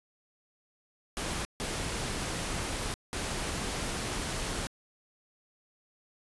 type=noise bursts at uneven times; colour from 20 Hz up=pink; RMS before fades=-34 dBFS; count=3; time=1.17-1.45 / 1.6-2.94 / 3.13-4.67 s; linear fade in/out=0 ms; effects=resampled to 24000 Hz